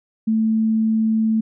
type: tone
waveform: sine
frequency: 220.9 Hz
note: A3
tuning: 7 cents sharp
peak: -15 dBFS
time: 0.27-1.41 s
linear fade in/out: 10 ms
effects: none